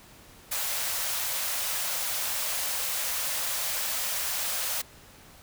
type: high-pass noise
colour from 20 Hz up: white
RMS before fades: -30 dBFS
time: 0.51-4.82 s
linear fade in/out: 10 ms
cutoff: 490 Hz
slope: 96 dB/octave
effects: pink hiss -52 dBFS RMS until 5.42 s